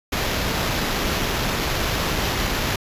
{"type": "noise with sample-and-hold", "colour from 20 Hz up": "pink", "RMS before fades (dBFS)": -23, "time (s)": [0.12, 2.76], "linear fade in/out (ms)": 5, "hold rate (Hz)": 8820, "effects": ["resampled to 32000 Hz"]}